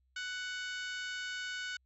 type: harmonic tone with a mistuned harmonic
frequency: 743 Hz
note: F#5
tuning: 7 cents sharp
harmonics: 2 / 3 / 4 / 5 / 6 / 7 / 8 / 9 / 10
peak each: -39 / -48 / -45 / -50 / -50 / -55 / -56 / -55 / -58 dBFS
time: 0.16-1.77 s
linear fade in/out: 5 ms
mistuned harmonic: 5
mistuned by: -20 cents
effects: added 64 Hz sine -70 dBFS peak until 1.85 s